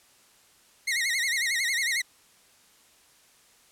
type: tone with vibrato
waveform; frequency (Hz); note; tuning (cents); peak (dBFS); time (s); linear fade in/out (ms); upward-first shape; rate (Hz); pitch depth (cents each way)
sawtooth; 2009; B6; +29; -21; 0.87-2.02; 10; sine; 11; 150
effects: white hiss -59 dBFS RMS until 3.71 s + low-pass 11000 Hz 12 dB/octave

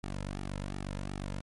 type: tone with flanger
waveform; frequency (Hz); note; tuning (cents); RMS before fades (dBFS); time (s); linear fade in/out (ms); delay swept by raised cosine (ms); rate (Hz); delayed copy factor
sawtooth; 48.37; G1; -22; -38; 0.03-1.41; 10; 1.9 to 2.66; 2.7; -0.8
effects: MP3 48 kbps

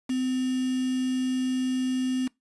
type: tone with quantisation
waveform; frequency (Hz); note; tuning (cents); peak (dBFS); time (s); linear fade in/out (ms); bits
sine; 256.8; C4; -32; -24; 0.09-2.28; 10; 6
effects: noise-tail reverb RT60 0.2 s tail -24 dB re dry + resampled to 24000 Hz

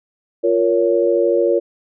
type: chord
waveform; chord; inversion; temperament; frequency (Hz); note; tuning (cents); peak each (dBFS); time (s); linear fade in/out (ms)
sine; Bb minor; second; just; 349.6 / 466.2 / 559.4; F4 / Bb4 / Db5; +2 / 0 / +16; -17; 0.43-1.6; 20
effects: none

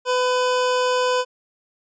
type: tone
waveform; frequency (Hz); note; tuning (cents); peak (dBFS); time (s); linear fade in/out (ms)
25% pulse; 502; B4; +28; -14; 0.05-1.25; 50
effects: resampled to 16000 Hz

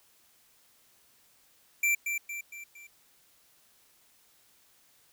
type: tone with echo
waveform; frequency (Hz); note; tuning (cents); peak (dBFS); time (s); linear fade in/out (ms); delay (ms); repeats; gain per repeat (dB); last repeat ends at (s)
square; 2349; D7; 0; -24; 1.83-1.95; 5; 230; 4; -6; 2.87
effects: white hiss -64 dBFS RMS until 5.12 s

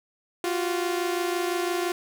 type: tone pair together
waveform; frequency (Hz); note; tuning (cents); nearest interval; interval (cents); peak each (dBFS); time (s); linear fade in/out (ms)
sawtooth; 349.2 / 375.1; F4 / F#4; 0 / +24; minor second; 124; -22 / -27; 0.44-1.92; 2
effects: none

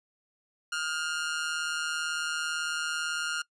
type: tone with amplitude modulation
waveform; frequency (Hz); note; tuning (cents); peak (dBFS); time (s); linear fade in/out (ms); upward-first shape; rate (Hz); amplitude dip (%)
sawtooth; 1414; F6; +21; -23; 0.72-3.42; 5; sine; 158; 65
effects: noise-tail reverb RT60 0.1 s tail -22 dB re dry + resampled to 22050 Hz

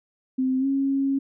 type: tone with pitch glide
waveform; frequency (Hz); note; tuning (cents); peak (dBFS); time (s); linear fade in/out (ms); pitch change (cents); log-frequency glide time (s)
sine; 259.9 to 273.3; C4 to C#4; -11 to -24; -20; 0.38-1.19; 10; +87; 0.59-0.66
effects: none

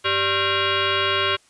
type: tone with frequency modulation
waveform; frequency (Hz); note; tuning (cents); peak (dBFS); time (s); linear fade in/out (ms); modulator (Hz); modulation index
sine; 880; A5; 0; -18; 0.04-1.37; 20; 489; 5.5
effects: white hiss -57 dBFS RMS until 1.49 s + resampled to 22050 Hz

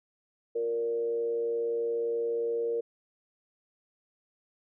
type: tone with frequency modulation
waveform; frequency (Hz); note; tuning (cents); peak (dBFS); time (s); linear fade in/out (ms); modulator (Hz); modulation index
sine; 465.8; A#4; -1; -27; 0.55-2.81; 10; 117; 0.39
effects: none

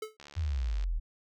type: tone with exponential decay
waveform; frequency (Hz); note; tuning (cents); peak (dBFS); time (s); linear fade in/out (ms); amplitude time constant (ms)
square; 433.5; A4; -26; -33; 0.02-0.17; 5; 31
type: click train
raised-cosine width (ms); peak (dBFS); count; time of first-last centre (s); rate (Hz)
0.2; -31; 47; 0.2-0.839; 72
type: exponential sweep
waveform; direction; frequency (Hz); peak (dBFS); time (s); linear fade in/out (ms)
sine; down; 87.31 to 37.09; -28; 0.36-1; 20
effects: none

